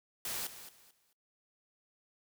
white noise with echo, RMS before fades -38 dBFS, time 0.25-0.47 s, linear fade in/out 2 ms, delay 220 ms, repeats 3, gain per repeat -12 dB, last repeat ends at 1.13 s, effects noise-tail reverb RT60 0.3 s tail -25 dB re dry

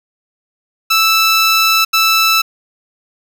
15% pulse tone bursts at uneven times, 1320 Hz, E6, 2 cents sharp, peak -3 dBFS, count 2, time 0.9-1.85 / 1.93-2.42 s, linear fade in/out 10 ms, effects none

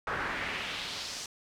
brown noise with band-pass filter sweep, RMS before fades -36 dBFS, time 0.07-1.26 s, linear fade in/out 2 ms, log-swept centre 1300 to 6200 Hz, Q 2, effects none

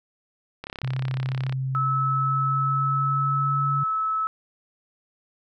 click train, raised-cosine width 0.3 ms, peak -18 dBFS, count 31, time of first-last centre 0.64-1.525 s, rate 33.9 Hz
sine tone with pitch glide, 130.81 to 139.39 Hz, C3 to C#3, 0 to +10 cents, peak -24 dBFS, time 0.83-3.84 s, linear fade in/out 10 ms, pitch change +110 cents, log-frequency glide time 1.28-3.66 s
sine tone, 1300 Hz, E6, 24 cents flat, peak -22 dBFS, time 1.75-4.27 s, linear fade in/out 0 ms
effects none

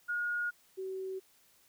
sine tone pair in turn, 1436 / 379.6 Hz, F6 / F#4, +48 / +44 cents, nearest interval octave + major seventh, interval 2304 cents, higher first, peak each -31 / -36 dBFS, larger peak first, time 0.08-0.51 / 0.77-1.2 s, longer neither, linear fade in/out 20 ms, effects white hiss -66 dBFS RMS until 1.68 s

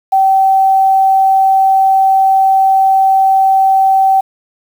sine tone with quantisation, 771 Hz, G5, 29 cents flat, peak -6 dBFS, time 0.12-4.21 s, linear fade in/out 10 ms, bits 6, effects none

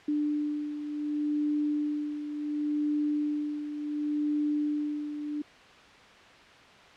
sine beating tone pair, 296.8 / 297.49 Hz, D4 / D4, +18 / +22 cents, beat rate 0.69 Hz, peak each -28 / -35 dBFS, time 0.08-5.42 s, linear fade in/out 5 ms, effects white hiss -52 dBFS RMS until 6.96 s + low-pass 3000 Hz 12 dB/octave

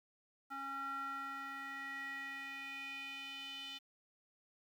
square tone with band-pass filter sweep, 273.6 Hz, C#4, 23 cents flat, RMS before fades -45 dBFS, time 0.5-3.79 s, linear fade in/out 20 ms, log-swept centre 1200 to 3200 Hz, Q 5.1, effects 11-bit

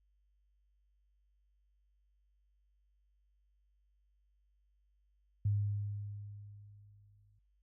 sine tone with exponential decay, 102.5 Hz, G#2, 22 cents flat, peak -28 dBFS, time 5.45-7.39 s, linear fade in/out 5 ms, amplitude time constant 420 ms, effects noise-tail reverb RT60 0.2 s tail -19 dB re dry + added 50 Hz sine -70 dBFS peak until 7.62 s

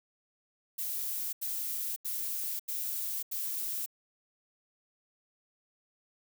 violet noise bursts, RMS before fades -35 dBFS, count 5, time 0.78-3.862 s, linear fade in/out 10 ms, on 550 ms, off 83 ms, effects none

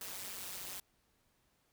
white noise with amplitude modulation, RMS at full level -41 dBFS, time 0.01-0.8 s, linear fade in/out 2 ms, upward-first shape sine, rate 189 Hz, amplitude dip 85%, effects pink hiss -75 dBFS RMS until 1.72 s

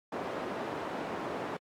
white band-pass noise, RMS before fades -37 dBFS, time 0.12-1.57 s, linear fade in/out 5 ms, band 190 to 810 Hz, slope 12 dB/octave, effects AAC 64 kbps

